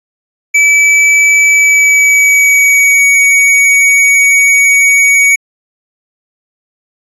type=tone with pitch glide; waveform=square; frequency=2301 to 2247 Hz; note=D7 to C#7; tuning=-36 to +23 cents; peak=-5 dBFS; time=0.54-5.36 s; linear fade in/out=10 ms; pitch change=-41 cents; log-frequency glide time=1.47-3.16 s; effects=resampled to 24000 Hz